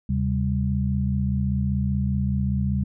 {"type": "tone cluster", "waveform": "sine", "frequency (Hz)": [77, 132.9, 197.9], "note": ["D#2", "C3", "G3"], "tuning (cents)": [-17, 27, 17], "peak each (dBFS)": -25, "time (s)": [0.09, 2.84], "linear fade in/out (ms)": 5, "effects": []}